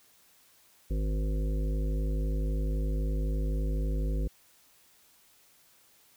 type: harmonic tone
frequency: 51.91 Hz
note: G#1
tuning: in tune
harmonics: 1 / 3 / 5 / 7 / 9 / 10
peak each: -27 / -37 / -41 / -44 / -46 / -47 dBFS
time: 0.9-4.28 s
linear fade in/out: 10 ms
effects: white hiss -62 dBFS RMS until 6.16 s